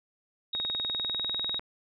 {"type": "tone with pitch glide", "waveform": "sine", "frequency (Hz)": [3762, 3784], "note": ["A#7", "A#7"], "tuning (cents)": [15, 25], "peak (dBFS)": -29, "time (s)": [0.53, 1.59], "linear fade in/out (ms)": 5, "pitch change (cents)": 10, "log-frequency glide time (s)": [0.85, 1.24]}
{"type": "click train", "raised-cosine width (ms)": 0.5, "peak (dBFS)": -23, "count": 22, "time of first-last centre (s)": [0.55, 1.595], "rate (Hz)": 20.1}
{"effects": []}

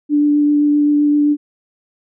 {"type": "tone with vibrato", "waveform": "sine", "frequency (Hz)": 293.7, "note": "D4", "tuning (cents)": 0, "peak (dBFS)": -10, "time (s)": [0.09, 1.37], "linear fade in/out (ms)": 50, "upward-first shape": "triangle", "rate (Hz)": 7.7, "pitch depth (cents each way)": 11, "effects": []}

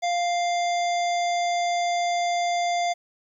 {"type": "harmonic tone with a mistuned harmonic", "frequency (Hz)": 698.5, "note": "F5", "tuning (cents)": 0, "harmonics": [1, 3, 5, 7, 9, 10], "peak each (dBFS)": [-22, -32, -36, -39, -41, -42], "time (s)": [0.02, 2.94], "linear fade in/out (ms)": 20, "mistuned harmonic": 7, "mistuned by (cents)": -27, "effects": ["10-bit"]}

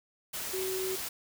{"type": "tone in noise", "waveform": "sine", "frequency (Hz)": 377, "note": "F#4", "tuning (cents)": 32, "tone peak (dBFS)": -32, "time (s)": [0.53, 0.96], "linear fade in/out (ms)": 10, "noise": "white", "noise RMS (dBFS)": -37, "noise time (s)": [0.33, 1.09], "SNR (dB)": 2, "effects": []}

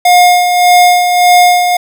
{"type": "tone with tremolo", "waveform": "square", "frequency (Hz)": 714, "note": "F5", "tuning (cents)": 38, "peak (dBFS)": -3, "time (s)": [0.05, 1.77], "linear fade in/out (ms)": 5, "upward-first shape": "sine", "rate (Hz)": 1.7, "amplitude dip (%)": 50, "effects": []}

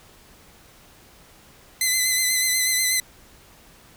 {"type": "tone with vibrato", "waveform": "10% pulse", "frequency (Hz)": 2032, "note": "B6", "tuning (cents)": 49, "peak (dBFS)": -10, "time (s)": [1.81, 3], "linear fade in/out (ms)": 2, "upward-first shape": "sine", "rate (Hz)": 8.2, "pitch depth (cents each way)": 32, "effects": ["pink hiss -51 dBFS RMS until 3.96 s"]}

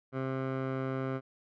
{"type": "tone with low-pass filter", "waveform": "15% pulse", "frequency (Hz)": 132.4, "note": "C3", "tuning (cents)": 21, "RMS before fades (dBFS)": -34, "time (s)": [0.12, 1.21], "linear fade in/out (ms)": 50, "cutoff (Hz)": 1500, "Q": 1.1, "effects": []}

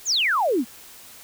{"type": "exponential sweep", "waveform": "sine", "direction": "down", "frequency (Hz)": [7600, 212], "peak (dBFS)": -18, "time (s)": [0.05, 0.65], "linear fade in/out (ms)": 50, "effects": ["white hiss -45 dBFS RMS until 1.23 s"]}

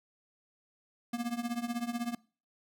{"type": "tone with tremolo", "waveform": "square", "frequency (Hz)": 237.4, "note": "A#3", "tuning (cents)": 32, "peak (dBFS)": -30, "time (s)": [1.13, 2.15], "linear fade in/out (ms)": 5, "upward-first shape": "triangle", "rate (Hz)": 16, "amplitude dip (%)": 90, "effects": ["noise-tail reverb RT60 0.4 s tail -24 dB re dry"]}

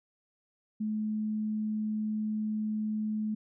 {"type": "tone", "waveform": "sine", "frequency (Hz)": 214.7, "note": "A3", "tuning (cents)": -42, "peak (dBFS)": -29, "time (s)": [0.8, 3.35], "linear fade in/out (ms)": 10, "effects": []}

